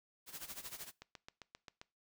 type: noise with tremolo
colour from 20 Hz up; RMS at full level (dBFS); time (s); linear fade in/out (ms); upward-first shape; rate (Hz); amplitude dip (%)
white; -45; 0.26-0.92; 50; sine; 13; 80
type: click train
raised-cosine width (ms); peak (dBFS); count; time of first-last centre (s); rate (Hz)
0.2; -32; 7; 1.02-1.815; 7.55
effects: noise-tail reverb RT60 0.3 s tail -22 dB re dry